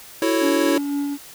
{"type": "chord", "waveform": "square", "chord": "F# minor seventh", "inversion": "third", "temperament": "equal", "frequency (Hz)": [329.6, 370, 440, 554.4], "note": ["E4", "F#4", "A4", "C#5"], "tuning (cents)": [0, 0, 0, 0], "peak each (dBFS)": [-21, -26, -27, -24], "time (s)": [0.22, 0.78], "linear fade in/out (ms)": 2}
{"type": "tone with tremolo", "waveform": "triangle", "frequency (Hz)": 284.9, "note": "C#4", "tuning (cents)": 48, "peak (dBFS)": -18, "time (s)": [0.4, 1.18], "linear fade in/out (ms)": 50, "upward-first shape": "sine", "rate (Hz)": 3.9, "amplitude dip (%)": 30}
{"effects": ["white hiss -42 dBFS RMS until 1.34 s"]}